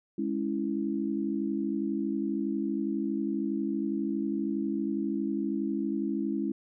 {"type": "chord", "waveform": "sine", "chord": "C# minor", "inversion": "second", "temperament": "equal", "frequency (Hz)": [207.7, 277.2, 329.6], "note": ["G#3", "C#4", "E4"], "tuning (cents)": [0, 0, 0], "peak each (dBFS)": -32, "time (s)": [0.18, 6.52], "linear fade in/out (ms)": 5, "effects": []}